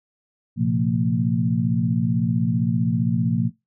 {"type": "tone cluster", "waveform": "sine", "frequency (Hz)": [115.2, 130.7, 172.9, 227.8], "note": ["A#2", "C3", "F3", "A#3"], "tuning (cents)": [-20, -1, -17, -40], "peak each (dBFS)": [-24, -25, -23, -23], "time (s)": [0.56, 3.51], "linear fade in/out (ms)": 50, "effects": ["noise-tail reverb RT60 0.2 s tail -22 dB re dry"]}